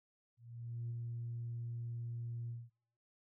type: tone with ADSR envelope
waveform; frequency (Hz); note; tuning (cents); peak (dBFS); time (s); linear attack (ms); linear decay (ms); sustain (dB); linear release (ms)
sine; 117.8; A#2; +19; -37; 0.37-2.7; 530; 24; -2; 210
effects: noise-tail reverb RT60 0.6 s tail -23 dB re dry + tanh soft clip ceiling -35 dBFS